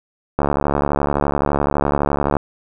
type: click train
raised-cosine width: 1 ms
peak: -3 dBFS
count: 143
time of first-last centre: 0.39-2.368 s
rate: 71.8 Hz
effects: none